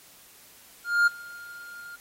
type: tone with ADSR envelope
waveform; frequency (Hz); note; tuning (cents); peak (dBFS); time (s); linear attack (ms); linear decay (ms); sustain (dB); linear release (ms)
triangle; 1408; F6; +14; -14; 0.84-1.96; 230; 13; -24; 8
effects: white hiss -53 dBFS RMS until 2 s + AAC 48 kbps